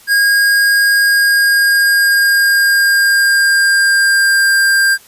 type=tone with pitch glide; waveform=square; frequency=1630 to 1593.7 Hz; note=G#6 to G6; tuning=-33 to +28 cents; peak=-9 dBFS; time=0.07-4.98 s; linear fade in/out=50 ms; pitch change=-39 cents; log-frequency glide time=0.99-4.57 s; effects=white hiss -43 dBFS RMS until 5.07 s + resampled to 32000 Hz